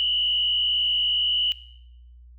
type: tone with frequency modulation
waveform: sine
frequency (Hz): 2960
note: F#7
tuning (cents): 0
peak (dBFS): -20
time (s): 0-1.52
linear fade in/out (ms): 0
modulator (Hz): 60.8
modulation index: 1.6
effects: noise-tail reverb RT60 0.8 s tail -19 dB re dry + added 60 Hz sine -45 dBFS peak until 2.38 s